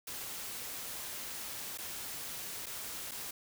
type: noise with dropouts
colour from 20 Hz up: white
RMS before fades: -42 dBFS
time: 0.07-3.31 s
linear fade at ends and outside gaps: 5 ms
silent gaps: 1.776-1.784 / 2.66-2.665 / 3.112-3.116 s
effects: none